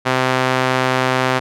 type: tone with band-pass filter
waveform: sawtooth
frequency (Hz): 129.2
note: C3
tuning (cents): -21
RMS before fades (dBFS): -17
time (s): 0.05-1.4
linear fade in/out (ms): 20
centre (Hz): 1400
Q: 0.61
effects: none